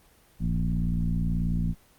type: tone with frequency modulation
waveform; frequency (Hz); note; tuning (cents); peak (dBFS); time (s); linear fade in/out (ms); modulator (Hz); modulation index
sine; 106.1; G#2; +38; -23; 0.39-1.75; 50; 58.3; 1.8
effects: pink hiss -59 dBFS RMS until 1.98 s + Opus 24 kbps